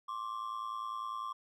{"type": "ring-modulated tone", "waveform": "triangle", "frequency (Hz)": 1111, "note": "C#6", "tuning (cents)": 4, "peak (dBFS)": -32, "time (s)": [0.08, 1.33], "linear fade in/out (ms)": 10, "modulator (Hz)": 55, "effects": []}